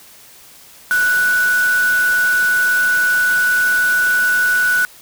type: tone in noise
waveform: sine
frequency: 1480 Hz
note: F#6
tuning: in tune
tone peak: -12 dBFS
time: 0.91-4.85 s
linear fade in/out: 0 ms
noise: white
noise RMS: -27 dBFS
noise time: 0.91-4.85 s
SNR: +12 dB
effects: white hiss -43 dBFS RMS until 5.01 s